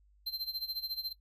square tone with tremolo, 4124 Hz, C8, 26 cents flat, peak -33 dBFS, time 0.26-1.13 s, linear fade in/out 10 ms, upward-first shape sine, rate 14 Hz, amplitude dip 85%, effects noise-tail reverb RT60 0.1 s tail -18 dB re dry + added 50 Hz sine -62 dBFS peak until 1.2 s

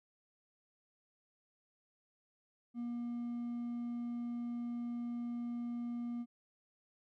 triangle tone with hard clipping, 238.5 Hz, A#3, 40 cents sharp, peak -38 dBFS, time 2.74-6.26 s, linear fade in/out 50 ms, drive 5 dB, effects none

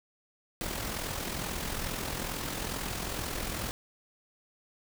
pink noise with amplitude modulation, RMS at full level -33 dBFS, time 0.61-3.71 s, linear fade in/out 0 ms, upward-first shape sine, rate 42.3 Hz, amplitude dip 50%, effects none

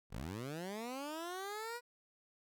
15% pulse linear sweep, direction up, 38.89 to 489.8 Hz, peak -35 dBFS, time 0.1-1.81 s, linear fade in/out 50 ms, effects none

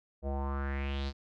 square tone with low-pass filter sweep, 69.1 Hz, C#2, 5 cents flat, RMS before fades -34 dBFS, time 0.22-1.13 s, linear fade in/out 50 ms, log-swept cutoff 570 to 4800 Hz, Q 4.1, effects none

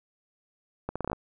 accelerating click train, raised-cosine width 1 ms, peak -17 dBFS, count 8, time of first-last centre 0.89-1.131 s, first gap 66 ms, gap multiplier 0.77, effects none

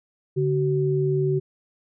sine tone pair together, 143.4 / 377.3 Hz, D3 / F#4, -41 / +34 cents, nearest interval octave + perfect fourth, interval 1675 cents, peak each -22 dBFS, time 0.36-1.4 s, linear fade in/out 20 ms, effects none

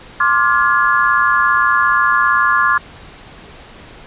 sine chord, D half-diminished seventh, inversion third, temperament just, 1057.2 / 1174.7 / 1409.6 / 1691.5 Hz, C6 / D6 / F6 / Ab6, +18 / 0 / +16 / +31 cents, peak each -16 dBFS, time 0.2-2.78 s, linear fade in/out 5 ms, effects pink hiss -38 dBFS RMS until 4.06 s + resampled to 8000 Hz

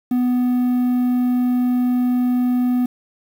triangle tone with quantisation, 248 Hz, B3, 7 cents sharp, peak -13 dBFS, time 0.11-2.86 s, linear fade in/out 5 ms, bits 7, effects none

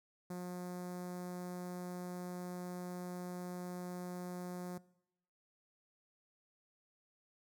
sawtooth tone with notch filter, 179.2 Hz, F3, 45 cents sharp, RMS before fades -43 dBFS, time 0.3-4.78 s, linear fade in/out 5 ms, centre 2900 Hz, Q 0.54, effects noise-tail reverb RT60 0.8 s tail -21 dB re dry

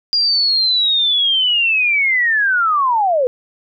sine linear sweep, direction down, 4836 to 479 Hz, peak -12 dBFS, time 0.13-3.27 s, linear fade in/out 0 ms, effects none

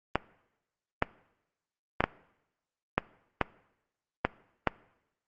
clicks, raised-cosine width 0.5 ms, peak -8 dBFS, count 8, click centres 0.156 / 1.024 / 2.006 / 2.04 / 2.98 / 3.413 / 4.25 / 4.673 s, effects noise-tail reverb RT60 0.9 s tail -21 dB re dry + Opus 32 kbps

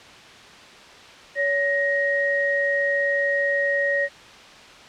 sine tone pair together, 563.5 / 1879 Hz, C#5 / A#6, +28 / +13 cents, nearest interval octave + major sixth, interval 2085 cents, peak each -23 / -21 dBFS, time 1.35-4.09 s, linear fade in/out 50 ms, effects white hiss -44 dBFS RMS until 4.88 s + low-pass 4000 Hz 12 dB/octave

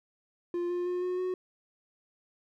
triangle tone with pitch steps, 349.2 / 353.7 / 358.2 / 362.8 / 367.4 Hz, F4 / F4 / F4 / F#4 / F#4, 0 / +22 / +44 / -34 / -12 cents, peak -27 dBFS, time 0.54-1.34 s, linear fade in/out 2 ms, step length 160 ms, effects none

